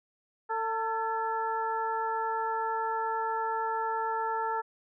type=harmonic tone with a mistuned harmonic; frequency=447.8 Hz; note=A4; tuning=30 cents sharp; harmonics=1 / 2 / 3 / 4; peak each=-36 / -30 / -35 / -41 dBFS; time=0.49-4.62 s; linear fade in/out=20 ms; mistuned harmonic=4; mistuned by=-69 cents; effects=none